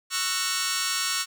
10% pulse chord, F# dominant seventh, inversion second, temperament just, 1110 / 1332 / 1480 / 1850 Hz, C#6 / E6 / F#6 / A#6, +2 / +18 / 0 / -14 cents, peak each -23 dBFS, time 0.1-1.26 s, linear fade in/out 50 ms, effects none

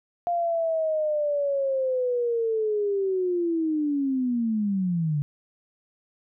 sine linear sweep, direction down, 700 to 142 Hz, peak -22 dBFS, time 0.27-5.22 s, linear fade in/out 0 ms, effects none

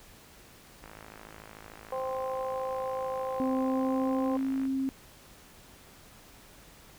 click train, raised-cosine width 0.5 ms, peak -31 dBFS, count 205, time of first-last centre 0.84-4.653 s, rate 53.5 Hz
harmonic tone, 261.3 Hz, C4, 2 cents flat, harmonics 2 / 3 / 4, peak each -32 / -38 / -38 dBFS, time 1.92-4.37 s, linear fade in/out 5 ms
sine tone with pitch glide, 261.6 to 267.1 Hz, C4 to C4, 0 to +36 cents, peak -27 dBFS, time 3.4-4.89 s, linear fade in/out 0 ms, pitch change +36 cents, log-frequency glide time 3.52-4.41 s
effects pink hiss -54 dBFS RMS until 6.98 s

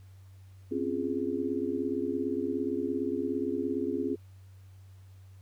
sine chord, Db major seventh, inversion third, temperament just, 259.9 / 277.2 / 346.5 / 415.8 Hz, C4 / Db4 / F4 / Ab4, -11 / 0 / -14 / +2 cents, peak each -34 dBFS, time 0.71-4.16 s, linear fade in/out 10 ms, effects added 95 Hz sine -49 dBFS peak until 5.41 s + pink hiss -67 dBFS RMS until 5.41 s

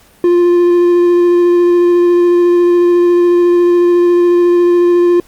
triangle tone with vibrato, 350 Hz, F4, 4 cents sharp, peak -4 dBFS, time 0.24-5.2 s, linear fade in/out 2 ms, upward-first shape square, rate 14 Hz, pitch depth 8 cents each way, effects pink hiss -46 dBFS RMS until 5.27 s + Opus 48 kbps

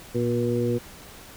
harmonic tone with a mistuned harmonic, 120.1 Hz, B2, 48 cents flat, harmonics 1 / 2 / 3 / 4, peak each -27 / -27 / -27 / -27 dBFS, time 0.14-0.79 s, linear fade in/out 20 ms, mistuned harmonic 1, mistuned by -40 cents, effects pink hiss -45 dBFS RMS until 1.36 s

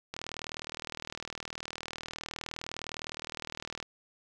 click train, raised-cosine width 0.2 ms, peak -20 dBFS, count 147, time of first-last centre 0.14-3.827 s, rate 39.6 Hz, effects none

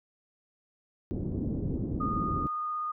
white low-pass noise, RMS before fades -32 dBFS, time 1.11-2.47 s, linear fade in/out 0 ms, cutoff 320 Hz, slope 24 dB/octave
sine tone with vibrato, 1229 Hz, D#6, 22 cents flat, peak -30 dBFS, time 2-2.92 s, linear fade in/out 10 ms, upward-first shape triangle, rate 16 Hz, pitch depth 10 cents each way
effects none

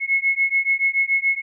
sine beating tone pair, 2178 / 2185 Hz, C#7 / C#7, -31 / -26 cents, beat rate 7 Hz, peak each -20 dBFS, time 0-1.42 s, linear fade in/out 50 ms, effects none

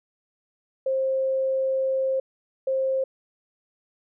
sine tone pair in turn, 530 / 530 Hz, C5 / C5, +22 / +22 cents, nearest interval unison, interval 0 cents, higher neither, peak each -21 dBFS, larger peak neither, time 0.86-2.2 / 2.67-3.04 s, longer first, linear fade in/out 5 ms, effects none

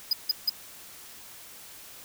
square tone bursts, 4978 Hz, D#8, in tune, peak -21 dBFS, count 3, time 0.11-0.496 s, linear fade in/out 5 ms, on 22 ms, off 160 ms, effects white hiss -47 dBFS RMS until 2.04 s

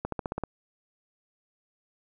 accelerating click train, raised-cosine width 1 ms, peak -16 dBFS, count 7, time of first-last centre 0.05-0.437 s, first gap 73 ms, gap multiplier 0.95, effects none

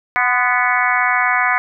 harmonic tone with a mistuned harmonic, 246.9 Hz, B3, in tune, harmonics 3 / 4 / 5 / 6 / 7 / 8 / 9, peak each -21 / -21 / -21 / -21 / -21 / -21 / -21 dBFS, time 0.16-1.58 s, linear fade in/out 0 ms, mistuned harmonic 4, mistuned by +43 cents, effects none

